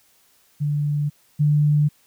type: tone pair in turn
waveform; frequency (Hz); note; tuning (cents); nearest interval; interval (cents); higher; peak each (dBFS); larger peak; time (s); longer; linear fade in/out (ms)
sine; 146.83 / 148.36; D3 / D3; 0 / +18; unison; 18; second; -19 / -14; second; 0.6-1.1 / 1.39-1.89; neither; 20
effects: white hiss -59 dBFS RMS until 2.06 s